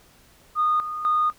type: tone with tremolo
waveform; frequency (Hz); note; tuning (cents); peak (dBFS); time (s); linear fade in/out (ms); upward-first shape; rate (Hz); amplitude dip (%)
sine; 1230; D#6; -20; -17; 0.55-1.33; 50; square; 2; 70
effects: tanh soft clip ceiling -13 dBFS + pink hiss -55 dBFS RMS until 1.38 s